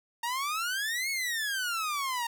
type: exponential two-way sweep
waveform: sawtooth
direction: up then down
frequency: 918 to 2217 to 918 Hz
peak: -26 dBFS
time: 0.23-2.27 s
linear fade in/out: 5 ms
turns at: 1.1 s
effects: none

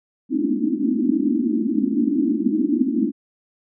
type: band-pass noise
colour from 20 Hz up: white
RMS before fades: -20 dBFS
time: 0.29-3.12 s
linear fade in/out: 50 ms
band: 210 to 330 Hz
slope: 96 dB/octave
effects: none

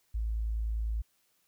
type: tone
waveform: sine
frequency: 55 Hz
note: A1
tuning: in tune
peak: -29 dBFS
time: 0.14-1.02 s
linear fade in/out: 10 ms
effects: white hiss -72 dBFS RMS until 1.47 s

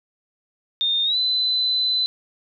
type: tone with pitch glide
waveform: sine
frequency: 3645 to 4021 Hz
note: A#7 to B7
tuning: -40 to +30 cents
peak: -18 dBFS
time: 0.81-2.06 s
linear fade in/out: 0 ms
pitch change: +170 cents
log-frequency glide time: 1.04-1.17 s
effects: none

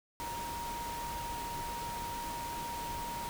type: tone in noise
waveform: sine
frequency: 941 Hz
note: A#5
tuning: 16 cents sharp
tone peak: -38 dBFS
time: 0.2-3.29 s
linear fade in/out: 0 ms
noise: pink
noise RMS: -43 dBFS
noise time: 0.2-3.29 s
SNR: +2 dB
effects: none

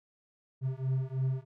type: beating tone pair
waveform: triangle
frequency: 130 / 133.1 Hz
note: C3 / C3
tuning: -11 / +30 cents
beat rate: 3.1 Hz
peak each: -30 dBFS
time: 0.61-1.45 s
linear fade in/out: 50 ms
effects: none

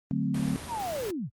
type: chord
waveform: sine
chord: D dominant seventh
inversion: none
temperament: equal with one note detuned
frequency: 146.83 / 185 / 220 / 260.4 Hz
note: D3 / F#3 / A3 / C4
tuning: 0 / 0 / 0 / -8 cents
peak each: -31 dBFS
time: 0.11-0.56 s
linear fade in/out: 0 ms
type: noise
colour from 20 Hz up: pink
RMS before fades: -39 dBFS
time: 0.34-1.11 s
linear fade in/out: 5 ms
type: linear sweep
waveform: sine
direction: down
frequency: 1006 to 92.5 Hz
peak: -30 dBFS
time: 0.67-1.3 s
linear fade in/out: 50 ms
effects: high-pass 60 Hz 12 dB/octave + Opus 32 kbps

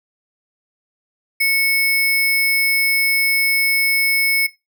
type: tone with sample-and-hold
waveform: sine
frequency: 2200 Hz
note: C#7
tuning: 14 cents flat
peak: -13 dBFS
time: 1.4-4.47 s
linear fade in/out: 10 ms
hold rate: 7350 Hz
effects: noise-tail reverb RT60 0.2 s tail -17 dB re dry

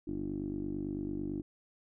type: tone with low-pass filter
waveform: 10% pulse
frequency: 49 Hz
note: G1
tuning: in tune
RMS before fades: -37 dBFS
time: 0.07-1.42 s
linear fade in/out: 10 ms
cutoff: 320 Hz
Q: 8.8
effects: none

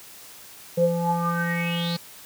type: tone with low-pass filter sweep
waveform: square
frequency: 170.6 Hz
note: F3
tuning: 40 cents flat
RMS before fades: -24 dBFS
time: 0.77-1.97 s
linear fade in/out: 10 ms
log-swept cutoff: 460 to 4500 Hz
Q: 9.7
effects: white hiss -45 dBFS RMS until 2.25 s + high-pass 60 Hz 12 dB/octave

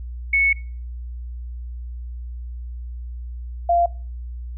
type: tone pair in turn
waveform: sine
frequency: 2209 / 690.6 Hz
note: C#7 / F5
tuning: -7 / -20 cents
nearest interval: octave + minor sixth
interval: 2013 cents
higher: first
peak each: -14 / -14 dBFS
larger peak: neither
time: 0.33-0.53 / 3.69-3.86 s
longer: first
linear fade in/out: 5 ms
effects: noise-tail reverb RT60 0.4 s tail -23 dB re dry + added 60 Hz sine -29 dBFS peak until 4.57 s

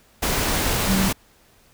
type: tone in noise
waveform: sine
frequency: 191.6 Hz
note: G3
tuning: 39 cents flat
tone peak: -19 dBFS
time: 0.88-1.09 s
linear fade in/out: 10 ms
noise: pink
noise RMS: -22 dBFS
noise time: 0.22-1.13 s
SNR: 0 dB
effects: pink hiss -56 dBFS RMS until 1.73 s

